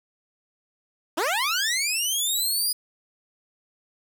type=linear sweep; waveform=15% pulse; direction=up; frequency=284.1 to 4963 Hz; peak=-16 dBFS; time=1.17-2.73 s; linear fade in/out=10 ms; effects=none